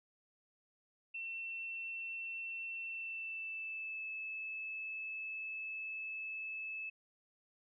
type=tone with pitch glide; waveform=sine; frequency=2696 to 2609 Hz; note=E7 to E7; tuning=+38 to -18 cents; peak=-40 dBFS; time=1.14-6.9 s; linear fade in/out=10 ms; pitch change=-56 cents; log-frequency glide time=2.82-4.07 s; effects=none